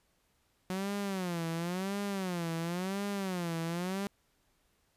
sawtooth tone with vibrato, 182.5 Hz, F#3, 24 cents flat, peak -29 dBFS, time 0.7-4.07 s, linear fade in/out 0 ms, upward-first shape sine, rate 0.95 Hz, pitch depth 180 cents each way, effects pink hiss -73 dBFS RMS until 4.96 s + resampled to 32000 Hz

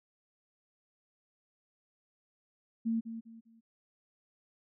sine tone with echo, 227 Hz, A#3, 46 cents flat, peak -28 dBFS, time 2.85-3.01 s, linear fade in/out 20 ms, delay 200 ms, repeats 3, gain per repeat -10 dB, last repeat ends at 3.61 s, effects none

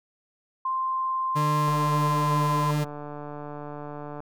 sine tone with pitch glide, 1047 to 1023.7 Hz, C6 to C6, +1 to -38 cents, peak -24 dBFS, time 0.65-2.71 s, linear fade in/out 5 ms, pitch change -39 cents, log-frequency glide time 1.6-2.4 s
40% pulse tone, 149.6 Hz, D3, 32 cents sharp, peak -23 dBFS, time 1.35-2.85 s, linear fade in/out 20 ms
click train, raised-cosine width 1 ms, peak -24 dBFS, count 372, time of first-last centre 1.68-4.204 s, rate 147 Hz
effects none

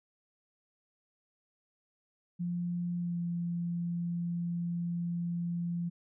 sine tone with pitch glide, 174.61 to 172.11 Hz, F3 to F3, 0 to -25 cents, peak -31 dBFS, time 2.39-5.9 s, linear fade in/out 20 ms, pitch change -25 cents, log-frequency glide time 2.98-3.19 s, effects none

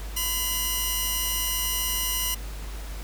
5% pulse tone pair together, 1014 / 2868 Hz, B5 / F7, +45 / +45 cents, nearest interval octave + tritone, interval 1800 cents, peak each -18 / -18 dBFS, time 0.16-2.35 s, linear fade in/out 10 ms, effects added 50 Hz sine -33 dBFS peak until 3.03 s + pink hiss -43 dBFS RMS until 3.03 s

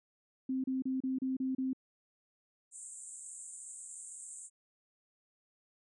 sine tone bursts, 261.6 Hz, C4, in tune, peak -31 dBFS, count 7, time 0.49-1.732 s, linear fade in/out 5 ms, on 150 ms, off 32 ms
white band-pass noise, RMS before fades -48 dBFS, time 2.71-4.5 s, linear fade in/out 50 ms, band 7200 to 9000 Hz, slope 96 dB/octave
effects none

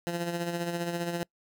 15% pulse tone with tremolo, 171.8 Hz, F3, 28 cents flat, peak -22 dBFS, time 0.07-1.23 s, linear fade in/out 0 ms, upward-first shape sine, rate 15 Hz, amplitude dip 50%, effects noise-tail reverb RT60 0.1 s tail -25 dB re dry

